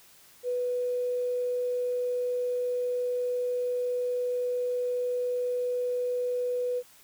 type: tone with tanh clipping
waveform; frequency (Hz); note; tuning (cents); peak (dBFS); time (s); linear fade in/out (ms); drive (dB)
triangle; 493.9; B4; 0; -26; 0.43-6.83; 50; 3
effects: white hiss -56 dBFS RMS until 7.03 s